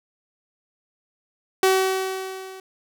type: tone with level ramp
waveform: sawtooth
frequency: 379.4 Hz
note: F#4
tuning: 43 cents sharp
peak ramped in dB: -10 to -34 dBFS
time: 1.63-2.6 s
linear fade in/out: 2 ms
effects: none